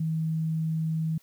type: tone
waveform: sine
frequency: 160 Hz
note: D#3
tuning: 49 cents sharp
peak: -25 dBFS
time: 0-1.18 s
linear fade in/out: 5 ms
effects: white hiss -62 dBFS RMS until 1.22 s